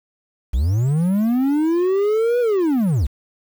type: linear two-way sweep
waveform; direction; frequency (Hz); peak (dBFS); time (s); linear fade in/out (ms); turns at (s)
triangle; up then down; 53.8 to 493.9 to 53.8; -13; 0.53-3.07; 10; 2.4
effects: 7-bit